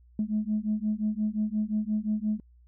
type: beating tone pair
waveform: sine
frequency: 210.6 / 216.3 Hz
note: G#3 / A3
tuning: +24 / -29 cents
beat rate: 5.7 Hz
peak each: -28 dBFS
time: 0.19-2.4 s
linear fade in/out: 2 ms
effects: tanh soft clip ceiling -19 dBFS + added 60 Hz sine -54 dBFS peak until 2.67 s